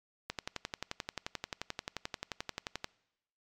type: click train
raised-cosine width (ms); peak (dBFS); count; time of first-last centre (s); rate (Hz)
0.2; -18; 30; 0.3-2.844; 11.4
effects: noise-tail reverb RT60 0.9 s tail -23 dB re dry + MP3 96 kbps